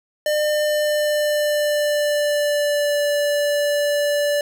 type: tone with pitch glide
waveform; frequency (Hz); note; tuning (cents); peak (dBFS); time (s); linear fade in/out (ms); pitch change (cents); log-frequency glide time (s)
square; 602 to 582.5; D5 to D5; +43 to -14; -18; 0.26-4.41; 2; -57; 0.48-3.04
effects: none